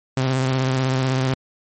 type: tone with vibrato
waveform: sawtooth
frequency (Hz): 130.81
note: C3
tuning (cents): 0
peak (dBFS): -14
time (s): 0.17-1.34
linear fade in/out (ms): 2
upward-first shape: sine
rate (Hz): 16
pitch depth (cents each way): 32
effects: MP3 32 kbps